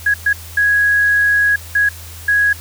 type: tone bursts at uneven times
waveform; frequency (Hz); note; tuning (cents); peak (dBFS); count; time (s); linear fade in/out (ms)
sine; 1661.2; G#6; 0; -10; 5; 0.06-0.14 / 0.26-0.33 / 0.57-1.56 / 1.75-1.89 / 2.28-2.53; 5
effects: added 83 Hz sine -33 dBFS peak until 2.6 s + white hiss -36 dBFS RMS until 2.6 s